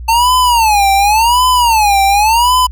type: tone with vibrato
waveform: square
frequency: 890 Hz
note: A5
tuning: 20 cents sharp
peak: -8 dBFS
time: 0.08-2.67 s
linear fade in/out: 10 ms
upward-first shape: sine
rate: 0.9 Hz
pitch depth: 220 cents each way
effects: added 60 Hz sine -23 dBFS peak until 2.71 s